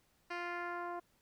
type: tone with low-pass filter sweep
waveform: 10% pulse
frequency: 349.2 Hz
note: F4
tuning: in tune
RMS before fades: -41 dBFS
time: 0.3-1 s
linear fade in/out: 10 ms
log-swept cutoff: 3500 to 860 Hz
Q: 1.3
effects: pink hiss -73 dBFS RMS until 1.21 s